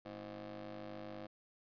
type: ring-modulated tone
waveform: 20% pulse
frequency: 99.6 Hz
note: G2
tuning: 28 cents sharp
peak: -38 dBFS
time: 0.05-1.27 s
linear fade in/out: 10 ms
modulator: 422 Hz
effects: resampled to 11025 Hz